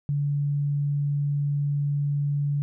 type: tone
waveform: sine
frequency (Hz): 143.8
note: D3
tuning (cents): -36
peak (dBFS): -22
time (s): 0.09-2.62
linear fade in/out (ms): 0
effects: none